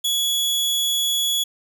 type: tone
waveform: sawtooth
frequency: 3375 Hz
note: G#7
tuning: 27 cents sharp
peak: -16 dBFS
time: 0.04-1.44 s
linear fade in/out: 10 ms
effects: none